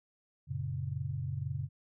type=chord; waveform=sine; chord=F# major; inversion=none; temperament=equal; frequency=92.5 / 116.54 / 138.59 Hz; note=F#2 / A#2 / C#3; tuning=0 / 0 / 0 cents; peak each=-39 / -39 / -36 dBFS; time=0.47-1.69 s; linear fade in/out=50 ms; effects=none